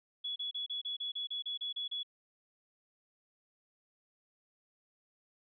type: tone bursts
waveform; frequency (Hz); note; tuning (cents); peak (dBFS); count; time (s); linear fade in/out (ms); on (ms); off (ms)
sine; 3386; G#7; +33; -35; 12; 0.24-2.032; 10; 120; 32
effects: none